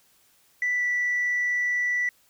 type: tone with pitch glide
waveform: sine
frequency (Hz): 1975.5 to 1964.1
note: B6 to B6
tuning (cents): 0 to -10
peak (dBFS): -21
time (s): 0.62-2.09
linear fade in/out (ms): 2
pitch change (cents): -10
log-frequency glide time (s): 0.77-0.82
effects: tanh soft clip ceiling -19 dBFS + white hiss -62 dBFS RMS until 2.29 s